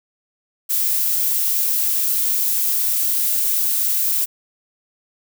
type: noise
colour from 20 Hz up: violet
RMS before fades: -19 dBFS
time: 0.69-4.26 s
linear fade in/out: 20 ms
effects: none